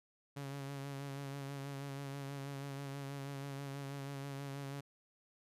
sawtooth tone with vibrato, 139.1 Hz, C#3, 6 cents sharp, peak -38 dBFS, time 0.36-4.81 s, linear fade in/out 10 ms, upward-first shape sine, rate 6.2 Hz, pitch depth 31 cents each way, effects resampled to 32000 Hz

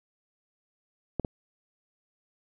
clicks, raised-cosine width 2 ms, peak -14 / -18 dBFS, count 2, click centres 1.197 / 1.248 s, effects none

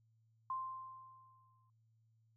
sine tone with exponential decay, 1046.5 Hz, C6, in tune, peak -36 dBFS, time 0.5-1.7 s, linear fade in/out 2 ms, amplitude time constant 260 ms, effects added 112 Hz sine -70 dBFS peak until 2.36 s

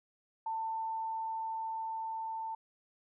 sine tone with level ramp, 893 Hz, A5, 25 cents sharp, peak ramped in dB -33 to -36 dBFS, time 0.46-2.55 s, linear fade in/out 5 ms, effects none

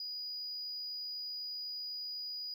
sine tone, 4914 Hz, D#8, 22 cents flat, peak -37 dBFS, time 0-2.54 s, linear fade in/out 2 ms, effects tanh soft clip ceiling -36 dBFS

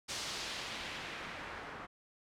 white noise with low-pass filter sweep, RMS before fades -43 dBFS, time 0.08-1.87 s, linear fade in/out 20 ms, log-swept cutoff 6100 to 1300 Hz, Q 1.1, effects none

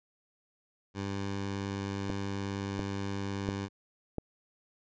15% pulse tone, 98.9 Hz, G2, 16 cents sharp, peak -27 dBFS, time 0.94-3.69 s, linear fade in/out 50 ms
click train, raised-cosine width 2 ms, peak -20 dBFS, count 4, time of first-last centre 2.1-4.183 s, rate 1.44 Hz
effects resampled to 16000 Hz

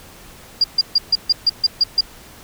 sine tone bursts, 4808 Hz, D8, 40 cents sharp, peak -10 dBFS, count 9, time 0.61-2.009 s, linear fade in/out 5 ms, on 31 ms, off 140 ms, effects pink hiss -42 dBFS RMS until 2.43 s

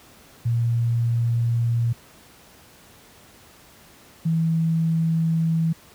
sine tone pair in turn, 117.4 / 163.17 Hz, A#2 / E3, +13 / -17 cents, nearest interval tritone, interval 570 cents, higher second, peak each -18 dBFS, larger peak neither, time 0.45-1.93 / 4.25-5.73 s, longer neither, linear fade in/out 10 ms, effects pink hiss -50 dBFS RMS until 5.94 s + high-pass 60 Hz 12 dB/octave

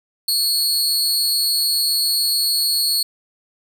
sawtooth tone with amplitude modulation, 4351 Hz, C#8, 33 cents flat, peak -10 dBFS, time 0.28-3.03 s, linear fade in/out 5 ms, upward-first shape sine, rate 227 Hz, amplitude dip 80%, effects none

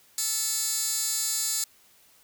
15% pulse tone with high-pass filter, 440 Hz, A4, in tune, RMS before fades -28 dBFS, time 0.18-1.64 s, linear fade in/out 2 ms, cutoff 6500 Hz, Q 1.4, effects white hiss -59 dBFS RMS until 2.23 s

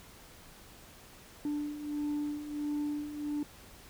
sine beating tone pair, 293.7 / 295.2 Hz, D4 / D4, 0 / +9 cents, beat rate 1.5 Hz, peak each -37 / -32 dBFS, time 1.45-3.43 s, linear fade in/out 2 ms, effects tanh soft clip ceiling -29 dBFS + pink hiss -54 dBFS RMS until 3.89 s

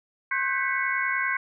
sine tone cluster, 1069 / 1519 / 1589 / 1984 / 2202 Hz, C6 / F#6 / G6 / B6 / C#7, +37 / +45 / +23 / +7 / -12 cents, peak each -30 dBFS, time 0.31-1.37 s, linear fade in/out 5 ms, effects none

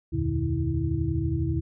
sine tone cluster, 75.8 / 88.1 / 117.1 / 147.2 / 326 Hz, D#2 / F2 / A#2 / D3 / E4, -45 / +16 / +8 / +4 / -19 cents, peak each -30 dBFS, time 0.12-1.61 s, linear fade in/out 20 ms, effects none

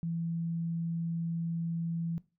sine tone, 167 Hz, E3, 23 cents sharp, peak -31 dBFS, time 0.03-2.18 s, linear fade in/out 0 ms, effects noise-tail reverb RT60 0.3 s tail -19 dB re dry

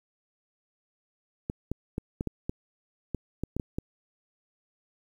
clicks, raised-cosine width 3 ms, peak -17 dBFS, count 11, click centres 1.499 / 1.716 / 1.981 / 2.209 / 2.273 / 2.495 / 3.147 / 3.436 / 3.566 / 3.598 / 3.785 s, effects 9-bit

